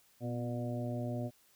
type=harmonic tone with a mistuned harmonic; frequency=120 Hz; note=B2; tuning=49 cents flat; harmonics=1 / 2 / 3 / 4 / 5 / 6; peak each=-37 / -39 / -46 / -50 / -42 / -49 dBFS; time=0.2-1.31 s; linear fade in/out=50 ms; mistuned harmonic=2; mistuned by=+42 cents; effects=white hiss -67 dBFS RMS until 1.55 s